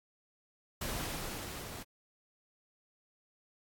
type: noise with level ramp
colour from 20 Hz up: pink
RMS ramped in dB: -37 to -46 dBFS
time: 0.81-1.83 s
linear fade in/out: 5 ms
effects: AAC 64 kbps